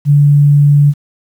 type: tone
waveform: sine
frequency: 144.6 Hz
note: D3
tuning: 27 cents flat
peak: -4 dBFS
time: 0.05-0.94 s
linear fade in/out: 50 ms
effects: 7-bit